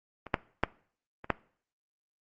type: clicks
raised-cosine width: 0.5 ms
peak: -26 / -8 / -8 / -27 / -9 dBFS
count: 5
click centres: 0.267 / 0.342 / 0.636 / 1.244 / 1.303 s
effects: noise-tail reverb RT60 0.5 s tail -21 dB re dry + Opus 24 kbps